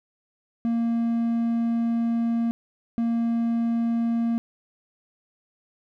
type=tone bursts at uneven times; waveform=triangle; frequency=231.9 Hz; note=A#3; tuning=9 cents flat; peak=-19 dBFS; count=2; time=0.65-2.51 / 2.98-4.38 s; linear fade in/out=0 ms; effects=none